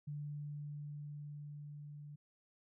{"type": "tone with level ramp", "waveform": "sine", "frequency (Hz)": 146.83, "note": "D3", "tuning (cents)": 0, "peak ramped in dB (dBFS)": [-40, -48], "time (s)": [0.07, 2.16], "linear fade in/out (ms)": 10, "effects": []}